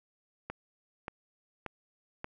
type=click train; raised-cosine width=0.5 ms; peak=-22 dBFS; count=4; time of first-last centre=0.5-2.244 s; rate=1.72 Hz; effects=none